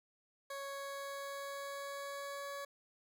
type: tone with pitch glide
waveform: 20% pulse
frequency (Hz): 554.4 to 562.5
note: C#5 to C#5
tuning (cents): 0 to +25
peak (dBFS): -37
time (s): 0.5-2.65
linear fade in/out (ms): 5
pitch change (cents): +25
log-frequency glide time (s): 0.64-2.46
effects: none